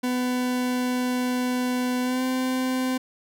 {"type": "tone with pitch glide", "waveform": "40% pulse", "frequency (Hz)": [249.9, 257.1], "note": ["B3", "C4"], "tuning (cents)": [21, -30], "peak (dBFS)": -22, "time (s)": [0.03, 2.98], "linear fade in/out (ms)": 10, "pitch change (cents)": 49, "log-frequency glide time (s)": [2.02, 2.23], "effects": []}